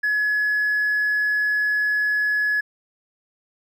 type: tone with hard clipping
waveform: triangle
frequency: 1695 Hz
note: G#6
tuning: 35 cents sharp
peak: -18 dBFS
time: 0.03-2.61 s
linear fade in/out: 10 ms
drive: 2 dB
effects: none